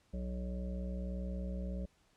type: harmonic tone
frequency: 61.6 Hz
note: B1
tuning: 4 cents flat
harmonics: 1 / 3 / 5 / 7 / 9 / 10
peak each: -38 / -41 / -55 / -54 / -49 / -56 dBFS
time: 0.13-1.86 s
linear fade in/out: 10 ms
effects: pink hiss -71 dBFS RMS until 2.16 s + low-pass 9000 Hz 12 dB/octave